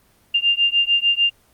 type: beating tone pair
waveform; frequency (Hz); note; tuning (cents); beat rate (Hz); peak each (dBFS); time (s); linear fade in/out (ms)
sine; 2794 / 2800.7; F7 / F7; 0 / +4; 6.7; -18; 0.34-1.3; 10
effects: pink hiss -57 dBFS RMS until 1.53 s + Opus 24 kbps